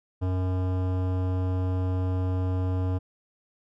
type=tone with hard clipping; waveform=sine; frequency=92.3 Hz; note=F#2; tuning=4 cents flat; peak=-26 dBFS; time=0.21-2.99 s; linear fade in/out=20 ms; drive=17 dB; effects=none